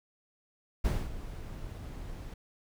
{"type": "noise with ADSR envelope", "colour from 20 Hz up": "brown", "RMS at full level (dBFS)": -27, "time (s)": [0.84, 2.34], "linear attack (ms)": 12, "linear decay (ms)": 240, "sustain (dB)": -14, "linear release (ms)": 4, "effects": []}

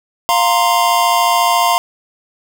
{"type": "chord", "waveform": "square", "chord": "F suspended fourth", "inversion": "none", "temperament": "equal", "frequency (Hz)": [698.5, 932.3, 1046.5], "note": ["F5", "Bb5", "C6"], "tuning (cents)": [0, 0, 0], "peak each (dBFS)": -16, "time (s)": [0.29, 1.78], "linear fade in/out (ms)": 0, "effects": []}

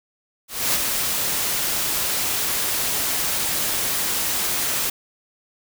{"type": "noise with ADSR envelope", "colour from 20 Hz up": "white", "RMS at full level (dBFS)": -19, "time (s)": [0.48, 4.9], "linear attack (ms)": 260, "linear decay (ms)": 30, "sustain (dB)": -4, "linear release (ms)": 6, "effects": []}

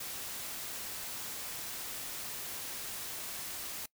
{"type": "noise", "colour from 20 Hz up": "white", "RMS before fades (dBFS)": -41, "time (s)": [0, 3.86], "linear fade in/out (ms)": 5, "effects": ["noise-tail reverb RT60 0.1 s tail -22 dB re dry"]}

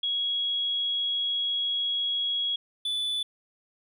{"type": "tone pair in turn", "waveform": ["sine", "triangle"], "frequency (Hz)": [3322, 3479], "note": ["G#7", "A7"], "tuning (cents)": [0, -20], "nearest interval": "minor second", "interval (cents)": 80, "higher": "second", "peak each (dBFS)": -25, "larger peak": "neither", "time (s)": [[0.03, 2.56], [2.85, 3.23]], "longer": "first", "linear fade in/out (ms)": 5, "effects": []}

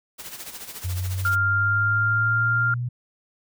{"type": "noise with tremolo", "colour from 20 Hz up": "white", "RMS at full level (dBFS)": -35, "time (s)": [0.18, 1.36], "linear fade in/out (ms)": 20, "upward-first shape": "sine", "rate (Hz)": 14, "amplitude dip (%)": 65}
{"type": "exponential sweep", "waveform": "sine", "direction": "up", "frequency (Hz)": [89.2, 123.47], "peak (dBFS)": -24, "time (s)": [0.84, 2.89], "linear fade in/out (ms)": 10}
{"type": "tone", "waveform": "sine", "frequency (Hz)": 1396.9, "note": "F6", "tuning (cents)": 0, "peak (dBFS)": -19, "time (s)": [1.25, 2.74], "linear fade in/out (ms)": 2}
{"effects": []}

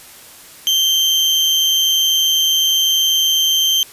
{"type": "tone with amplitude modulation", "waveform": "35% pulse", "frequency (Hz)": 3136, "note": "G7", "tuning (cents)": 0, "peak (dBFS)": -9, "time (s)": [0.67, 3.83], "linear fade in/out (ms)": 0, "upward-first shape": "sine", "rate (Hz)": 161, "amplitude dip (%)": 35, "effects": ["white hiss -40 dBFS RMS until 3.92 s", "resampled to 32000 Hz"]}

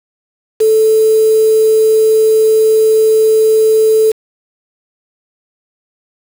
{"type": "tone with quantisation", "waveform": "sine", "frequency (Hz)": 438.1, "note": "A4", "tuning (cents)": -7, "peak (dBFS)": -6, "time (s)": [0.6, 4.12], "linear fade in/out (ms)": 10, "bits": 4, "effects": []}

